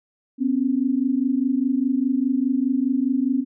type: tone pair together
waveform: sine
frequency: 250.5 / 275.4 Hz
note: B3 / C#4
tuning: +25 / -11 cents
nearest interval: major second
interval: 164 cents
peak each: -21 dBFS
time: 0.38-3.45 s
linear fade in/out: 50 ms
effects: none